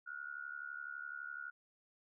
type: tone with amplitude modulation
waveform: sine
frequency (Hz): 1443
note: F#6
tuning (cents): -44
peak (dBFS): -39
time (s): 0.06-1.51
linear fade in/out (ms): 20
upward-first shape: sine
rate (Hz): 71.9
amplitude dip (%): 90
effects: none